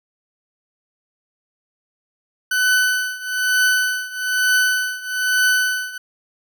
40% pulse tone with tremolo, 1503 Hz, F#6, 27 cents sharp, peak -12 dBFS, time 2.51-5.98 s, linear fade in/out 5 ms, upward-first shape triangle, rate 1.1 Hz, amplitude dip 90%, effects none

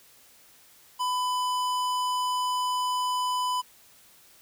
sine tone with hard clipping, 1000 Hz, B5, 21 cents sharp, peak -27 dBFS, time 0.99-3.62 s, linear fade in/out 20 ms, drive 17 dB, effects white hiss -56 dBFS RMS until 4.41 s

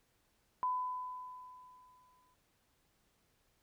sine tone with exponential decay, 1004 Hz, B5, 28 cents sharp, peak -30 dBFS, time 0.63-2.34 s, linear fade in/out 0 ms, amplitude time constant 370 ms, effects pink hiss -75 dBFS RMS until 3.62 s

